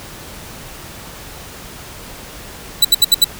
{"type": "tone bursts", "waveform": "sawtooth", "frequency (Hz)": 3951, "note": "B7", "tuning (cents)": 0, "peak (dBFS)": -3, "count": 5, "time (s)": [2.82, 3.244], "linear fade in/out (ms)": 5, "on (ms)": 28, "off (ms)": 71, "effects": ["pink hiss -34 dBFS RMS until 3.39 s"]}